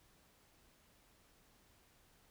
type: silence
effects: pink hiss -69 dBFS RMS until 2.3 s